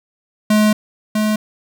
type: tone pair in turn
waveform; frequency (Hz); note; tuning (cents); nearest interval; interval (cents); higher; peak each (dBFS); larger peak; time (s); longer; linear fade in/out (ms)
square; 212.8 / 214; G#3 / A3; +42 / -48; unison; 10; second; -11 / -15; first; 0.5-0.73 / 1.15-1.36; first; 5
effects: none